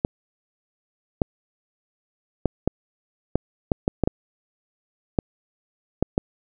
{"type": "clicks", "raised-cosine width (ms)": 2, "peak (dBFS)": -5, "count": 12, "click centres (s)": [0.049, 1.218, 2.457, 2.676, 3.356, 3.718, 3.879, 4.037, 4.075, 5.188, 6.026, 6.179], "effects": []}